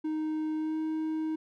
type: tone with pitch glide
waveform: triangle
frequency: 311.1 to 314.9 Hz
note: D#4 to D#4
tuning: 0 to +21 cents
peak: -27 dBFS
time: 0.04-1.36 s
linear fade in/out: 10 ms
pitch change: +21 cents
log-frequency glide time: 0.56-0.78 s
effects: none

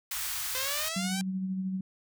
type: band-stop noise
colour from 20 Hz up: white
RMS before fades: -34 dBFS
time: 0.11-0.89 s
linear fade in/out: 5 ms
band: 100 to 920 Hz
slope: 24 dB/octave
type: exponential sweep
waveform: 5% pulse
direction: up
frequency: 510 to 793 Hz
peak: -21 dBFS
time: 0.55-1.21 s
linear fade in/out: 0 ms
type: tone with tremolo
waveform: sine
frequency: 188.6 Hz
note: F#3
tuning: 33 cents sharp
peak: -28 dBFS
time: 0.96-1.81 s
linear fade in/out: 5 ms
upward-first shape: sine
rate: 13 Hz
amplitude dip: 35%
effects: none

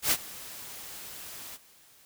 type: noise with ADSR envelope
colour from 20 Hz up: white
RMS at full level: -23 dBFS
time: 0.02-1.58 s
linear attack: 93 ms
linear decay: 54 ms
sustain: -20 dB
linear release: 33 ms
effects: white hiss -58 dBFS RMS until 2.05 s

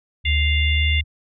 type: tone with pitch glide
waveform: sine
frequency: 76.1 to 77.83 Hz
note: D#2 to D#2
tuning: -38 to +1 cents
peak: -17 dBFS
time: 0.24-1.04 s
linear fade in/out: 50 ms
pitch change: +39 cents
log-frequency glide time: 0.41-0.85 s
type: harmonic tone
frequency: 698.5 Hz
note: F5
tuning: in tune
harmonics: 3 / 4 / 5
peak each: -23 / -25 / -27 dBFS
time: 0.25-1.01 s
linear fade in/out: 5 ms
effects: none

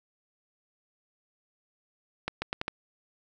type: accelerating click train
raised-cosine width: 0.3 ms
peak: -14 dBFS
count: 5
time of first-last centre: 2.28-2.681 s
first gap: 140 ms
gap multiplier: 0.78
effects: none

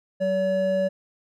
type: tone pair together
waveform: triangle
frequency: 189.9 / 569.1 Hz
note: F#3 / C#5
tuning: +45 / +45 cents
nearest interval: octave + perfect fifth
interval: 1900 cents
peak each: -26 / -19 dBFS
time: 0.2-0.89 s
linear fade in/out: 20 ms
effects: none

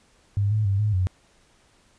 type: tone with pitch steps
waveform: sine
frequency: 101.1 / 107.3 / 98.4 / 105.9 / 92.2 Hz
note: G#2 / A2 / G2 / G#2 / F#2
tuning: -46 / -43 / +7 / +34 / -6 cents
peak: -19 dBFS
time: 0.37-1.07 s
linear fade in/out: 0 ms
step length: 140 ms
effects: pink hiss -60 dBFS RMS until 1.98 s + resampled to 22050 Hz

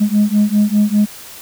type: beating tone pair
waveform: sine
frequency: 206 / 211 Hz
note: G#3 / G#3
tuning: -14 / +28 cents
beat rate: 5 Hz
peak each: -12 dBFS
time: 0-1.06 s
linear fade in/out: 20 ms
effects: tanh soft clip ceiling -6 dBFS + white hiss -35 dBFS RMS until 1.41 s

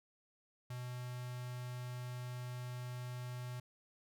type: tone with notch filter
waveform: square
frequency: 124.1 Hz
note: B2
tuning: 9 cents sharp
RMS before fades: -44 dBFS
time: 0.7-3.6 s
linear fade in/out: 5 ms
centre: 410 Hz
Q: 1.7
effects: none

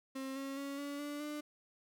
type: tone with pitch steps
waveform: 35% pulse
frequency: 266.7 / 272.6 / 278.7 / 284.9 / 291.2 / 297.6 Hz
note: C4 / C#4 / C#4 / C#4 / D4 / D4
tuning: +33 / -29 / +9 / +48 / -15 / +23 cents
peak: -38 dBFS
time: 0.15-1.41 s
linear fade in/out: 10 ms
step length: 210 ms
effects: none

